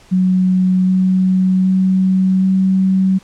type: tone with pitch steps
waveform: sine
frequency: 185 / 186.5 / 188.02 / 189.54 Hz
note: F#3 / F#3 / F#3 / F#3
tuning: 0 / +14 / +28 / +42 cents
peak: -10 dBFS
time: 0.11-3.19 s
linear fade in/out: 20 ms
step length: 770 ms
effects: pink hiss -46 dBFS RMS until 3.23 s + low-pass 8000 Hz 12 dB/octave